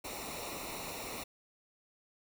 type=noise with comb filter; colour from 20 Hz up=pink; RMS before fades=-42 dBFS; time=0.04-1.24 s; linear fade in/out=10 ms; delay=0.62 ms; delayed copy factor=-0.75; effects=none